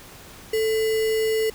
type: tone with sample-and-hold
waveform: sine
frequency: 440 Hz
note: A4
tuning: in tune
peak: -19 dBFS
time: 0.53-1.5 s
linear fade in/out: 5 ms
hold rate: 2450 Hz
effects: pink hiss -44 dBFS RMS until 1.54 s